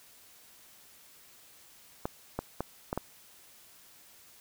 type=clicks; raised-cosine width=1 ms; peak=-17 dBFS; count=5; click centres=2.055 / 2.39 / 2.606 / 2.929 / 2.976 s; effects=white hiss -57 dBFS RMS until 4.4 s